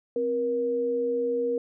sine tone pair together, 261.6 / 475.4 Hz, C4 / A#4, 0 / +34 cents, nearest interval minor seventh, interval 1034 cents, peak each -33 / -24 dBFS, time 0.16-1.58 s, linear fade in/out 2 ms, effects none

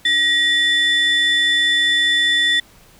sine tone pair together, 1900 / 3505 Hz, A#6 / A7, +33 / -7 cents, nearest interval major seventh, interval 1060 cents, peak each -14 dBFS, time 0.05-2.6 s, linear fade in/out 5 ms, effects tanh soft clip ceiling -10 dBFS + pink hiss -49 dBFS RMS until 2.99 s

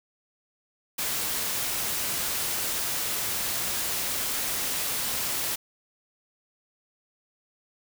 white noise, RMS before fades -29 dBFS, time 0.98-5.56 s, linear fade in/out 10 ms, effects none

